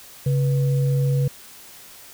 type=tone pair together; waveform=sine; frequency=137.08 / 488.5 Hz; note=C#3 / B4; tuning=-19 / -19 cents; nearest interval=octave + minor seventh; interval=2200 cents; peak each=-17 / -29 dBFS; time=0.26-1.28 s; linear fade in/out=5 ms; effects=white hiss -44 dBFS RMS until 2.13 s